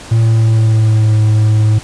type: tone with pitch glide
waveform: triangle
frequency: 113.4 to 107.84 Hz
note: A#2 to A2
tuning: -47 to -34 cents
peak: -5 dBFS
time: 0.11-1.79 s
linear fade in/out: 10 ms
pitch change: -87 cents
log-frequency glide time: 0.21-1.18 s
effects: pink hiss -32 dBFS RMS until 1.83 s + resampled to 22050 Hz